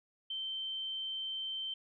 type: tone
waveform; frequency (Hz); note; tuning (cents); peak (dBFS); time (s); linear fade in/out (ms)
sine; 3110; G7; -14; -36; 0.3-1.74; 5
effects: none